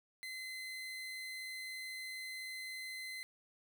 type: tone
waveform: 30% pulse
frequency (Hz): 2051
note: C7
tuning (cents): -35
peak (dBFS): -40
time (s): 0.23-3.23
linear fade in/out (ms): 0
effects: none